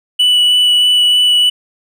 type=tone with vibrato; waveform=triangle; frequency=2960 Hz; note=F#7; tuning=in tune; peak=-6 dBFS; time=0.19-1.5 s; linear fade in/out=10 ms; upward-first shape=sine; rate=3.2 Hz; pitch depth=8 cents each way; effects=none